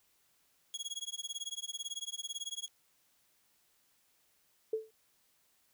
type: tone with tremolo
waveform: 25% pulse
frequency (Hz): 3322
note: G#7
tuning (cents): 0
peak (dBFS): -32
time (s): 0.74-2.68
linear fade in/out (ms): 0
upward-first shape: sine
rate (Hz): 18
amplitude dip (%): 100
type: tone with exponential decay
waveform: sine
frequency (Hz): 440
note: A4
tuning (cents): 0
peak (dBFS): -27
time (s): 4.73-4.91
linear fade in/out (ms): 5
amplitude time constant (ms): 39
effects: white hiss -72 dBFS RMS until 5.73 s